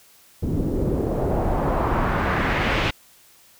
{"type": "noise with low-pass filter sweep", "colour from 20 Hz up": "pink", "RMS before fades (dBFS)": -22, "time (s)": [0.42, 2.91], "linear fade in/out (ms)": 10, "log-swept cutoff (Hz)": [260, 2900], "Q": 1.6, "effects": ["white hiss -53 dBFS RMS until 3.59 s"]}